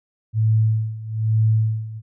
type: tone with tremolo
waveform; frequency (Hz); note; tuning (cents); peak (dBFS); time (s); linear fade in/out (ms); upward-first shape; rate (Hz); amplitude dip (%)
sine; 110; A2; 0; -13; 0.33-2.02; 50; sine; 1.1; 85
effects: none